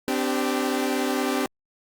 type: chord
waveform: sawtooth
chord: C suspended second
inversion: none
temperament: equal with one note detuned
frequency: 257.6 / 293.7 / 392 Hz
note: C4 / D4 / G4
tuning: -27 / 0 / 0 cents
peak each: -22 / -24 / -24 dBFS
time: 0.08-1.46 s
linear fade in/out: 0 ms
effects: Opus 48 kbps